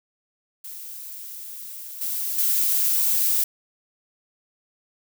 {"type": "noise with level steps", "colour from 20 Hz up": "violet", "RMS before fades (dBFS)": [-37, -27, -21], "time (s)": [0.64, 3.44], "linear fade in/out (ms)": 5, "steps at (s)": [2.01, 2.38], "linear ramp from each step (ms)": 5, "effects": []}